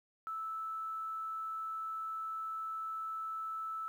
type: tone with quantisation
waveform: sine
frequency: 1313 Hz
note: E6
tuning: 7 cents flat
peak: -37 dBFS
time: 0.27-3.88 s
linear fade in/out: 0 ms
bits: 11
effects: none